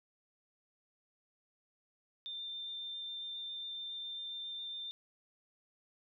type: tone with vibrato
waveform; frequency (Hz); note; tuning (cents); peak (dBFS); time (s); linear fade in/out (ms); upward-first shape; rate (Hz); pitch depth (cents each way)
sine; 3587; A7; +33; -40; 2.26-4.91; 0; sine; 7.3; 8
effects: none